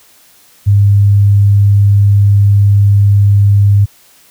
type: tone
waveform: sine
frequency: 101 Hz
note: G#2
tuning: 48 cents flat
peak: -4 dBFS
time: 0.66-3.86 s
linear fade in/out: 20 ms
effects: white hiss -45 dBFS RMS until 4.3 s